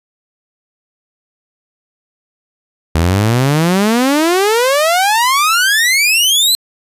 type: exponential sweep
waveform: sawtooth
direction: up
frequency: 77.78 to 4150 Hz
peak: -6 dBFS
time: 2.95-6.55 s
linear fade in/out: 0 ms
effects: resampled to 32000 Hz